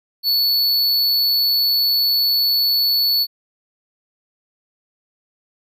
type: tone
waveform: square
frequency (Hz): 4435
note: C#8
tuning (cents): 0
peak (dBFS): -15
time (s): 0.23-3.27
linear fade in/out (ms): 50
effects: none